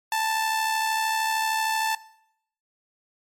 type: tone with amplitude modulation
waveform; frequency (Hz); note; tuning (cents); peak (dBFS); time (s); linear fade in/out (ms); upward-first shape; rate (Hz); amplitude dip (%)
sawtooth; 882; A5; +4; -17; 0.12-1.95; 2; sine; 73.1; 45
effects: noise-tail reverb RT60 0.7 s tail -19 dB re dry + MP3 64 kbps